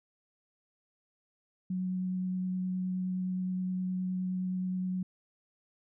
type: tone with vibrato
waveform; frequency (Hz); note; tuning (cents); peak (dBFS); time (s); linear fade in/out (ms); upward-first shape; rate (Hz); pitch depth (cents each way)
sine; 184.3; F#3; -7; -30; 1.7-5.03; 5; triangle; 9.6; 10
effects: none